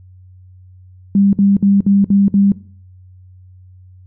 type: tone bursts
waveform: sine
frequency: 198.8 Hz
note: G3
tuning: 25 cents sharp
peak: -8 dBFS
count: 6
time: 1.15-2.52 s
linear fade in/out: 2 ms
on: 180 ms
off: 58 ms
effects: noise-tail reverb RT60 0.5 s tail -19 dB re dry + added 92 Hz sine -39 dBFS peak until 4.06 s